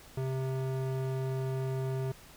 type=tone with band-pass filter; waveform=square; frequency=131.8 Hz; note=C3; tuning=13 cents sharp; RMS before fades=-33 dBFS; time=0.17-2.12 s; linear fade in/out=5 ms; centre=310 Hz; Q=0.65; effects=pink hiss -54 dBFS RMS until 2.36 s